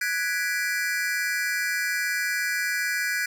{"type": "chord", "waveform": "square", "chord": "G# half-diminished seventh", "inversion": "third", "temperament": "equal", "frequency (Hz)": [1480, 1661.2, 1975.5, 2349], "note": ["F#6", "G#6", "B6", "D7"], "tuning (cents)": [0, 0, 0, 0], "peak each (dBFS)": [-31, -29, -31, -34], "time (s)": [0.01, 3.26], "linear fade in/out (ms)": 5, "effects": []}